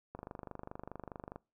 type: click train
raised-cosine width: 1 ms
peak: -29 dBFS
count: 31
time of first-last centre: 0.15-1.36 s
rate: 24.8 Hz
effects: noise-tail reverb RT60 0.3 s tail -24 dB re dry